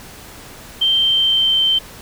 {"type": "tone with pitch glide", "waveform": "sine", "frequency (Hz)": [3136, 3111], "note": ["G7", "G7"], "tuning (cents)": [0, -14], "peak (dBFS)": -12, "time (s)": [0.81, 1.79], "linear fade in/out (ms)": 10, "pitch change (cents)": -14, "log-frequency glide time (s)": [0.99, 1.58], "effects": ["pink hiss -38 dBFS RMS until 2.01 s"]}